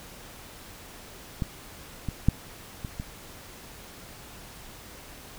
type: clicks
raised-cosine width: 5 ms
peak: -15 / -17 / -6 / -21 / -20 dBFS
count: 5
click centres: 1.422 / 2.087 / 2.286 / 2.848 / 2.999 s
effects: pink hiss -46 dBFS RMS until 5.38 s